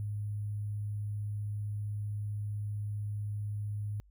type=tone with sample-and-hold; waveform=sine; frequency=103.83 Hz; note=G#2; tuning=in tune; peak=-33 dBFS; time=0-4 s; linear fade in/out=0 ms; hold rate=11025 Hz; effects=added 50 Hz sine -58 dBFS peak until 4.1 s